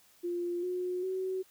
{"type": "tone with pitch steps", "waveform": "sine", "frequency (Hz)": [349.2, 362.1, 375.6], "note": ["F4", "F#4", "F#4"], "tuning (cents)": [0, -37, 26], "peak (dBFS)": -31, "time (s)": [0.23, 1.43], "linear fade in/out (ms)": 20, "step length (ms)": 400, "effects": ["white hiss -63 dBFS RMS until 1.5 s"]}